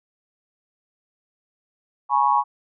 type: tone cluster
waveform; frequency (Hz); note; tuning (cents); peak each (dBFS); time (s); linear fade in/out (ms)
sine; 837 / 970 / 1104; G#5 / B5 / C#6; +13 / -31 / -7; -20; 2.09-2.44; 50
effects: none